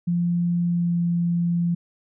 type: tone with pitch glide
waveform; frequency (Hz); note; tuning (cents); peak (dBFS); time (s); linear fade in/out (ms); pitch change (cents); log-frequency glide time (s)
sine; 173.3 to 171.9; F3 to F3; -13 to -27; -19; 0.07-1.75; 10; -14; 0.65-1
effects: none